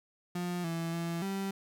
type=tone with pitch steps; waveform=35% pulse; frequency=176.9 / 166.2 / 168.4 / 194.9 Hz; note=F3 / E3 / E3 / G3; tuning=+23 / +15 / +37 / -10 cents; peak=-31 dBFS; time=0.35-1.51 s; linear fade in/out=5 ms; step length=290 ms; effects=none